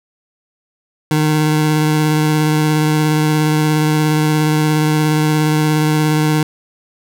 25% pulse tone with vibrato, 153.5 Hz, D#3, 23 cents flat, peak -8 dBFS, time 1.11-6.43 s, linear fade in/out 2 ms, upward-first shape triangle, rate 17 Hz, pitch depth 17 cents each way, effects none

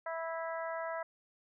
harmonic tone, 328.2 Hz, E4, 8 cents flat, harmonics 2 / 3 / 4 / 5 / 6, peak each -38 / -42 / -44 / -46 / -48 dBFS, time 0.06-1.03 s, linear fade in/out 5 ms, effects none

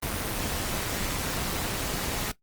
pink noise with amplitude modulation, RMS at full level -27 dBFS, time 0.02-2.32 s, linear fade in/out 10 ms, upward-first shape sine, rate 207 Hz, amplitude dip 75%, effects noise-tail reverb RT60 0.1 s tail -17 dB re dry + Opus 32 kbps

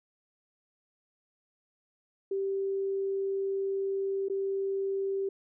sine tone with dropouts, 390.4 Hz, G4, 7 cents flat, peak -28 dBFS, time 2.31-5.29 s, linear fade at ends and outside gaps 5 ms, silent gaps 4.285-4.298 s, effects none

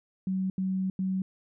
sine tone bursts at uneven times, 188.8 Hz, F#3, 35 cents sharp, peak -26 dBFS, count 3, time 0.27-0.5 / 0.58-0.9 / 0.99-1.22 s, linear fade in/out 2 ms, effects none

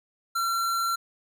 square tone, 1362 Hz, F6, 44 cents flat, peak -25 dBFS, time 0.35-0.96 s, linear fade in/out 10 ms, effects none

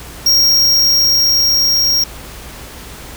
square tone with level ramp, 5588 Hz, F8, in tune, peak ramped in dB -8 to -11 dBFS, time 0.26-2.04 s, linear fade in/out 5 ms, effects added 60 Hz sine -37 dBFS peak until 3.16 s + pink hiss -33 dBFS RMS until 3.16 s

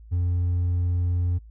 sine tone with hard clipping, 88.1 Hz, F2, 16 cents sharp, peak -22 dBFS, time 0.11-1.39 s, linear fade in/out 20 ms, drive 2 dB, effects noise-tail reverb RT60 0.1 s tail -21 dB re dry + added 55 Hz sine -43 dBFS peak until 1.5 s

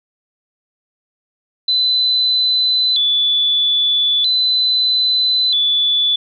sine tone with vibrato, 3729 Hz, A#7, in tune, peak -12 dBFS, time 1.68-6.16 s, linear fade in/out 5 ms, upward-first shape square, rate 0.39 Hz, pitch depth 130 cents each way, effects none

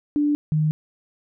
sine tone pair in turn, 293.7 / 154.15 Hz, D4 / D#3, 0 / -16 cents, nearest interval major seventh, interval 1116 cents, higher first, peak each -17 dBFS, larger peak neither, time 0.16-0.35 / 0.52-0.71 s, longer neither, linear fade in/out 0 ms, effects none

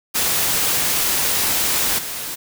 white noise with level steps, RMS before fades -19 / -28 dBFS, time 0.14-2.36 s, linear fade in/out 20 ms, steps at 1.98 s, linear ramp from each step 10 ms, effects none

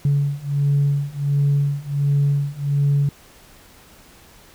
sine beating tone pair, 141.5 / 142.9 Hz, C#3 / D3, +36 / -47 cents, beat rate 1.4 Hz, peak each -19 / -18 dBFS, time 0.05-3.09 s, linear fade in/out 2 ms, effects tanh soft clip ceiling -11 dBFS + pink hiss -48 dBFS RMS until 4.54 s

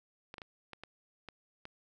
clicks, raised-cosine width 0.3 ms, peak -29 dBFS, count 7, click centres 0.341 / 0.382 / 0.418 / 0.733 / 0.836 / 1.287 / 1.654 s, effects none

